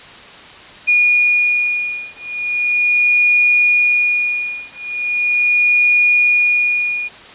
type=beating tone pair; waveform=sine; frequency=2443 / 2443.39 Hz; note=D#7 / D#7; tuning=-32 / -32 cents; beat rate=0.39 Hz; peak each=-15 dBFS; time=0.87-7.09 s; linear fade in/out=20 ms; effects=white hiss -37 dBFS RMS until 7.34 s + resampled to 8000 Hz